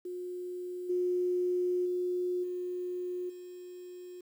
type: tone with level steps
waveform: sine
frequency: 359.6 Hz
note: F#4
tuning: 49 cents flat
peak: -36 / -27 / -29 / -33 / -43 dBFS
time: 0.05-4.21 s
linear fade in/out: 5 ms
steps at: 0.89 / 1.85 / 2.43 / 3.29 s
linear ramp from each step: 10 ms
effects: 10-bit